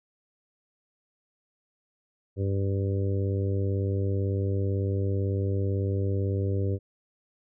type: harmonic tone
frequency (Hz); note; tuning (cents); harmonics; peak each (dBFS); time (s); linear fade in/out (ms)
98; G2; 0; 1 / 2 / 3 / 4 / 5 / 6; -25 / -37 / -36 / -34 / -36 / -45; 2.36-6.79; 50
effects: none